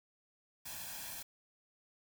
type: noise with comb filter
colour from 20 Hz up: white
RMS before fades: -45 dBFS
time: 0.65-1.23 s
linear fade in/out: 10 ms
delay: 1.2 ms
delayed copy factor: +0.7
effects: none